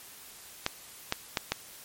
clicks, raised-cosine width 0.2 ms, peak -9 dBFS, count 4, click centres 0.664 / 1.124 / 1.372 / 1.52 s, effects white hiss -49 dBFS RMS until 1.84 s + MP3 64 kbps

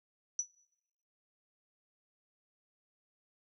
sine tone with exponential decay, 5920 Hz, F#8, in tune, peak -26 dBFS, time 0.39-0.48 s, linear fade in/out 2 ms, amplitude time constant 18 ms, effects noise-tail reverb RT60 1.0 s tail -25 dB re dry

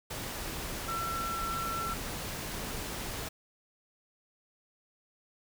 sine tone in noise, 1346 Hz, E6, 36 cents sharp, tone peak -33 dBFS, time 0.88-1.94 s, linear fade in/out 10 ms, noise pink, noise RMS -38 dBFS, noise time 0.1-3.29 s, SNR +2 dB, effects none

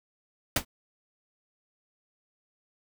pink noise with exponential decay, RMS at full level -18 dBFS, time 0.56-0.65 s, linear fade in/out 5 ms, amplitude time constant 18 ms, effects none

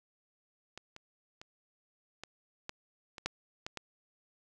clicks, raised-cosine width 0.2 ms, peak -27 / -30 / -30 / -25 / -21 / -27 / -15 / -21 / -22 dBFS, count 9, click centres 0.776 / 0.964 / 1.415 / 2.236 / 2.694 / 3.182 / 3.26 / 3.665 / 3.773 s, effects none

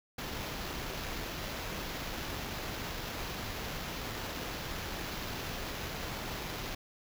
pink noise with sample-and-hold, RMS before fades -39 dBFS, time 0.18-6.75 s, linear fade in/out 5 ms, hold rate 8820 Hz, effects none

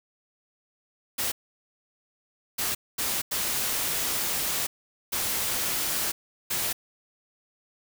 white noise bursts at uneven times, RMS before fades -28 dBFS, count 6, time 1.18-1.32 / 2.58-2.75 / 2.98-3.22 / 3.31-4.67 / 5.12-6.12 / 6.5-6.73 s, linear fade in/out 10 ms, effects none

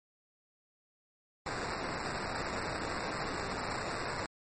blue noise with sample-and-hold, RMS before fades -37 dBFS, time 1.46-4.26 s, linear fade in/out 2 ms, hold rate 3150 Hz, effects MP3 32 kbps

